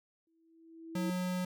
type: tone with exponential growth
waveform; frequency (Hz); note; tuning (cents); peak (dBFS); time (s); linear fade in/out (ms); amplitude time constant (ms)
sine; 327.4; E4; -12; -34; 0.27-1.1; 2; 180
type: tone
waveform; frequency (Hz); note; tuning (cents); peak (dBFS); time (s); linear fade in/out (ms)
square; 181.7; F#3; -31; -33; 0.95-1.45; 5
effects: none